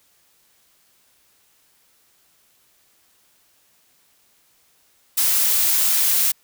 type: noise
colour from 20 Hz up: blue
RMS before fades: -18 dBFS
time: 5.17-6.32 s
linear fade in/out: 10 ms
effects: white hiss -60 dBFS RMS until 6.43 s